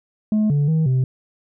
sine tone with pitch steps, 213.9 / 144.7 / 159.2 / 129.4 Hz, A3 / D3 / D#3 / C3, -49 / -25 / +40 / -19 cents, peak -12 dBFS, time 0.32-1.04 s, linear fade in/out 2 ms, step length 180 ms, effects tanh soft clip ceiling -14 dBFS

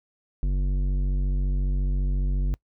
sine tone with tanh clipping, 47.27 Hz, F#1, 38 cents sharp, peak -23 dBFS, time 0.43-2.54 s, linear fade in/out 0 ms, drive 12 dB, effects noise-tail reverb RT60 0.1 s tail -24 dB re dry

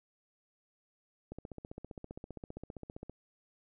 click train, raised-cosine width 2 ms, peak -30 dBFS, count 28, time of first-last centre 1.32-3.096 s, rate 15.2 Hz, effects none

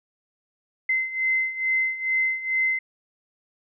sine beating tone pair, 2061 / 2063.3 Hz, C7 / C7, -27 / -25 cents, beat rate 2.3 Hz, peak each -27 / -23 dBFS, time 0.89-2.79 s, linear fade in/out 5 ms, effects none

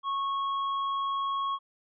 sine tone with tanh clipping, 1100 Hz, C#6, 14 cents flat, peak -29 dBFS, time 0.03-1.59 s, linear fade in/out 50 ms, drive 8 dB, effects resampled to 11025 Hz

